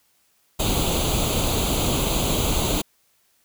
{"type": "noise with comb filter", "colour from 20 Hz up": "pink", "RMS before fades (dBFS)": -22, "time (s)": [0.59, 2.82], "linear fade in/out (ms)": 10, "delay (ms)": 0.28, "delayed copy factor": 0.8, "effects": ["white hiss -64 dBFS RMS until 3.44 s"]}